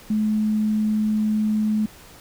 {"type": "tone", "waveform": "sine", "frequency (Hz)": 214.4, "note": "A3", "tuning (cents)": -45, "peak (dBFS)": -18, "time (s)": [0.1, 1.86], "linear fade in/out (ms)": 5, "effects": ["pink hiss -46 dBFS RMS until 2.2 s"]}